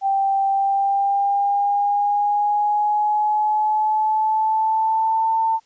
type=tone with pitch glide; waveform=sine; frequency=784 to 895.4 Hz; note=G5 to A5; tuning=0 to +30 cents; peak=-16 dBFS; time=0.01-5.6 s; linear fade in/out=50 ms; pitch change=+230 cents; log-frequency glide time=0.49-5.35 s; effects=white hiss -60 dBFS RMS until 5.65 s + resampled to 16000 Hz